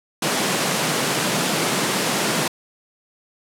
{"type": "high-pass noise", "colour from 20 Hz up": "pink", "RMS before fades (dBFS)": -21, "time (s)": [0.22, 2.48], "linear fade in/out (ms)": 5, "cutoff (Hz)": 140, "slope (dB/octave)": 48, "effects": ["low-pass 11000 Hz 12 dB/octave"]}